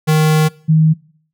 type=tone pair in turn; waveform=square / sine; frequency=155.4 / 157.75 Hz; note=D#3 / D#3; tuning=-2 / +24 cents; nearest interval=unison; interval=26 cents; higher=second; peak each=-10 / -7 dBFS; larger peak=second; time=0.07-0.49 / 0.68-0.94 s; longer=first; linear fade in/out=20 ms; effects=noise-tail reverb RT60 0.6 s tail -23 dB re dry